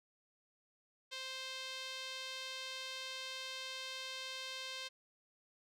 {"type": "tone with band-pass filter", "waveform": "sawtooth", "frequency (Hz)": 523.3, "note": "C5", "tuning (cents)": 0, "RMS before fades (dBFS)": -45, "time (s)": [1.11, 4.89], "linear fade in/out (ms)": 20, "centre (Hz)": 3700, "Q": 1.8, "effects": []}